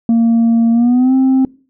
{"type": "tone with pitch glide", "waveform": "sine", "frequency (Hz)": [230.4, 263.1], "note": ["A#3", "C4"], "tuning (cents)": [-20, 10], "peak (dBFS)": -5, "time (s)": [0.09, 1.45], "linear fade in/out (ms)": 2, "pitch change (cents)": 230, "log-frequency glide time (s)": [0.72, 1.14], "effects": ["noise-tail reverb RT60 0.4 s tail -24 dB re dry", "tanh soft clip ceiling -7 dBFS"]}